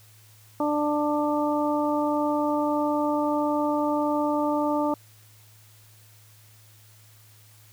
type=harmonic tone; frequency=296.4 Hz; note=D4; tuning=16 cents sharp; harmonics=1 / 2 / 3 / 4; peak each=-25 / -27 / -28 / -32 dBFS; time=0.6-4.94 s; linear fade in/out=2 ms; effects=added 107 Hz sine -53 dBFS peak until 7.72 s + white hiss -56 dBFS RMS until 7.72 s